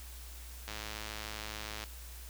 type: click train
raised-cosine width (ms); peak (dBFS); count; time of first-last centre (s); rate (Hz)
0.2; -23; 125; 0.68-1.839; 107
effects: added 60 Hz sine -46 dBFS peak until 2.29 s + white hiss -52 dBFS RMS until 2.29 s